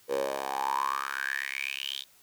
10% pulse tone with high-pass filter sweep, 68 Hz, C#2, 33 cents flat, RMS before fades -32 dBFS, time 0.08-2.05 s, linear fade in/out 50 ms, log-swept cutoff 480 to 3600 Hz, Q 9, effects white hiss -60 dBFS RMS until 2.22 s

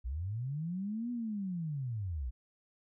sine linear two-way sweep, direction up then down, 55 to 246 to 55 Hz, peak -34 dBFS, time 0.04-2.31 s, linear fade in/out 20 ms, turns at 1.11 s, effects none

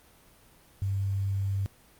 sine tone with quantisation, 98 Hz, G2, in tune, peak -26 dBFS, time 0.82-1.66 s, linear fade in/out 0 ms, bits 9, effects pink hiss -58 dBFS RMS until 1.99 s + Opus 32 kbps

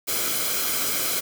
white noise with comb filter, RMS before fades -25 dBFS, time 0.07-1.21 s, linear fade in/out 20 ms, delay 1.1 ms, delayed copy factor -0.6, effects none

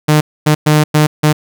sawtooth tone bursts at uneven times, 151.8 Hz, D#3, 42 cents flat, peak -3 dBFS, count 5, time 0.08-0.21 / 0.46-0.55 / 0.66-0.84 / 0.94-1.07 / 1.23-1.33 s, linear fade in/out 10 ms, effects none

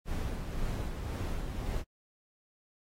brown noise with tremolo, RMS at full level -33 dBFS, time 0.05-1.84 s, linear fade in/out 50 ms, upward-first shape sine, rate 1.9 Hz, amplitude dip 40%, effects AAC 48 kbps

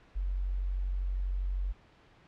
sine tone, 46.25 Hz, F#1, in tune, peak -29 dBFS, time 0.15-1.73 s, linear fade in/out 20 ms, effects pink hiss -60 dBFS RMS until 2.27 s + low-pass 3000 Hz 12 dB/octave

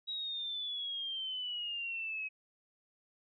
sine exponential sweep, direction down, 3855 to 2541 Hz, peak -36 dBFS, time 0.07-2.29 s, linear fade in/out 20 ms, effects none

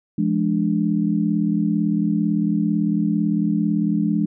sine tone cluster, 172.1 / 210 / 294.3 Hz, F3 / G#3 / D4, -25 / +19 / +4 cents, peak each -22 / -20 / -23 dBFS, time 0.18-4.26 s, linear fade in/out 5 ms, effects none

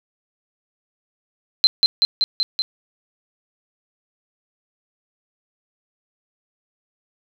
sine tone with echo, 4100 Hz, C8, 36 cents flat, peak -8 dBFS, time 1.64-1.67 s, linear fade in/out 0 ms, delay 190 ms, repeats 5, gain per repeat -2 dB, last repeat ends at 2.62 s, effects none

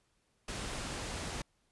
pink low-pass noise, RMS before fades -40 dBFS, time 0.48-1.42 s, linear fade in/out 5 ms, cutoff 10000 Hz, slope 24 dB/octave, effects pink hiss -75 dBFS RMS until 1.71 s + resampled to 24000 Hz

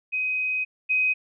sine tone pair in turn, 2517 / 2517 Hz, D#7 / D#7, +19 / +19 cents, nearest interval unison, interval 0 cents, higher neither, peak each -23 / -19 dBFS, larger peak second, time 0.12-0.65 / 0.89-1.14 s, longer first, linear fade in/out 20 ms, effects none

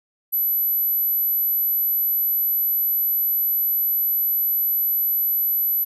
sine tone, 11950 Hz, F#9, 16 cents sharp, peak -18 dBFS, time 0.32-5.85 s, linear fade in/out 20 ms, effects none

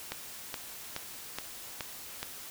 click train, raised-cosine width 0.2 ms, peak -17 dBFS, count 6, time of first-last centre 0.12-2.23 s, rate 2.37 Hz, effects white hiss -45 dBFS RMS until 2.5 s

